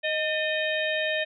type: harmonic tone with a mistuned harmonic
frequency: 622.3 Hz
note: D#5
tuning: in tune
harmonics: 1 / 3 / 4 / 5 / 6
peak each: -28 / -29 / -32 / -35 / -35 dBFS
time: 0.03-1.25 s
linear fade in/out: 20 ms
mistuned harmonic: 3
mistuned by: -61 cents
effects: none